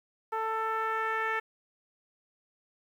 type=tone with low-pass filter sweep; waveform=10% pulse; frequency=443.4 Hz; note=A4; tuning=13 cents sharp; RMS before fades=-31 dBFS; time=0.32-1.4 s; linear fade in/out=10 ms; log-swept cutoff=1100 to 1900 Hz; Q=2.2; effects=10-bit